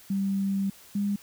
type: tone pair in turn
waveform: sine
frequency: 195.9 / 202.3 Hz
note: G3 / G#3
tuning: -1 / -45 cents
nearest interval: minor second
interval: 56 cents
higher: second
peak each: -24 dBFS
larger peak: neither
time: 0.1-0.7 / 0.95-1.16 s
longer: first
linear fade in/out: 5 ms
effects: white hiss -52 dBFS RMS until 1.22 s